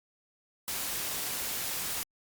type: noise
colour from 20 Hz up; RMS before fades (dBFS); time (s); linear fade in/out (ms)
white; -34; 0.68-2.03; 0
effects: Opus 48 kbps